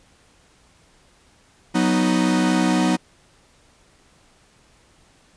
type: chord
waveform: 45% pulse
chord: B major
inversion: second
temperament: equal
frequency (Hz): 185 / 246.9 / 311.1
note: F#3 / B3 / D#4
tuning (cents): 0 / 0 / 0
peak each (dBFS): -21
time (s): 1.74-2.97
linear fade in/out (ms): 20
effects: pink hiss -56 dBFS RMS until 5.36 s + resampled to 22050 Hz